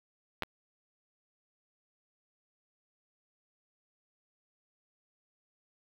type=clicks; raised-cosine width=0.3 ms; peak=-14 / -24 dBFS; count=2; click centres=0.423 / 0.434 s; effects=low-pass 5000 Hz 12 dB/octave + 7-bit